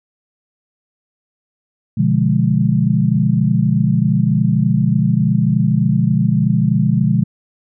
sine chord, B diminished seventh, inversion none, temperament equal, 123.47 / 146.83 / 174.61 / 207.7 Hz, B2 / D3 / F3 / Ab3, 0 / 0 / 0 / 0 cents, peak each -17 dBFS, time 1.97-7.24 s, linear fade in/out 10 ms, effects none

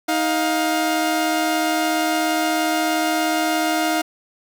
sawtooth tone pair together, 314.5 / 706 Hz, D#4 / F5, +19 / +19 cents, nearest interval octave + major second, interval 1400 cents, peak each -17 dBFS, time 0.08-4.02 s, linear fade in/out 10 ms, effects none

